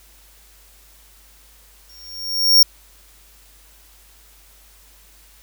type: tone with exponential growth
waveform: 45% pulse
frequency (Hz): 5550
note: F8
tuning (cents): -12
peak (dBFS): -6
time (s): 1.89-2.63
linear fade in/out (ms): 5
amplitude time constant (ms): 160
effects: added 50 Hz sine -51 dBFS peak until 5.42 s + white hiss -51 dBFS RMS until 5.42 s